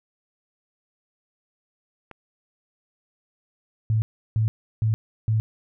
click, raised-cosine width 0.5 ms, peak -25 dBFS, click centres 2.113 s
sine tone bursts, 110 Hz, A2, in tune, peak -18 dBFS, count 4, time 3.9-5.4 s, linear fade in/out 0 ms, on 120 ms, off 340 ms
effects none

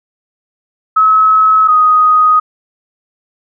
sine tone pair in turn, 1287 / 1248.9 Hz, E6 / D#6, -42 / +6 cents, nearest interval minor second, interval 52 cents, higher first, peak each -5 dBFS, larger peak neither, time 0.96-1.68 / 1.68-2.4 s, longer neither, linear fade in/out 10 ms, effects none

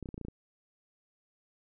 clicks, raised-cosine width 3 ms, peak -27 dBFS, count 8, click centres 0.027 / 0.058 / 0.089 / 0.143 / 0.179 / 0.213 / 0.25 / 0.284 s, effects none

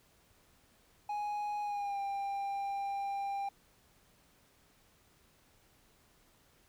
triangle tone with pitch glide, 830.6 to 795.4 Hz, G#5 to G5, 0 to +25 cents, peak -32 dBFS, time 1.09-3.49 s, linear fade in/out 5 ms, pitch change -75 cents, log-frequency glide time 1.62-2 s, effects pink hiss -67 dBFS RMS until 6.68 s

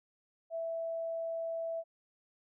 sine tone, 660 Hz, E5, 2 cents sharp, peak -34 dBFS, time 0.5-1.84 s, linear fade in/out 50 ms, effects none

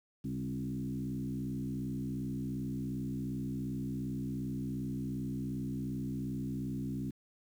sine tone with frequency modulation, 203.7 Hz, G#3, 33 cents flat, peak -34 dBFS, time 0.24-7.11 s, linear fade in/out 10 ms, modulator 62.7 Hz, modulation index 1.5, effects 10-bit

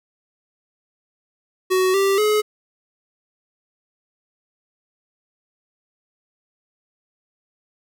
square tone with pitch steps, 372.9 / 391.9 / 424.3 Hz, F#4 / G4 / G#4, +14 / 0 / +37 cents, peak -16 dBFS, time 1.7-2.42 s, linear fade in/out 20 ms, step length 240 ms, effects none

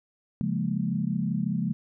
sine chord, Bb minor seventh, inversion first, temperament equal, 138.59 / 174.61 / 207.7 / 233.1 Hz, Db3 / F3 / Ab3 / Bb3, 0 / 0 / 0 / 0 cents, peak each -32 / -29 / -29 / -33 dBFS, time 0.41-1.73 s, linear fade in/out 0 ms, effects none

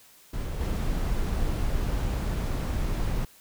brown noise with level steps, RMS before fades -31 / -27 dBFS, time 0.33-3.25 s, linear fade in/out 5 ms, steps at 0.6 s, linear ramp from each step 10 ms, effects white hiss -55 dBFS RMS until 3.4 s

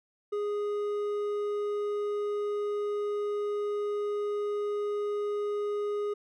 triangle tone with hard clipping, 413.4 Hz, G#4, 8 cents flat, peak -30 dBFS, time 0.32-6.14 s, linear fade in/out 10 ms, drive 9 dB, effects none

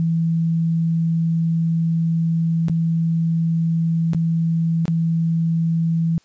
sine tone with dropouts, 164.81 Hz, E3, in tune, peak -16 dBFS, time 0-6.18 s, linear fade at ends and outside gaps 0 ms, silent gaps 2.684-2.697 / 4.134-4.147 / 4.855-4.88 s, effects white hiss -58 dBFS RMS until 6.24 s + resampled to 16000 Hz

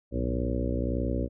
harmonic tone with a mistuned harmonic, 61.74 Hz, B1, in tune, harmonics 1 / 2 / 3 / 4 / 5 / 6 / 7 / 8 / 9, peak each -30 / -34 / -38 / -33 / -35 / -39 / -40 / -38 / -37 dBFS, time 0.11-1.29 s, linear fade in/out 50 ms, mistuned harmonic 2, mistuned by -100 cents, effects none

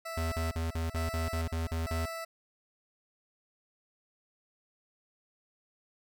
20% pulse tone with tremolo, 659.3 Hz, E5, in tune, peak -32 dBFS, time 0.05-2.25 s, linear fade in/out 10 ms, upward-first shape square, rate 1.1 Hz, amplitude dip 70%
square tone bursts, 81.9 Hz, E2, 11 cents flat, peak -31 dBFS, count 10, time 0.17-2.057 s, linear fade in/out 5 ms, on 150 ms, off 43 ms
effects none

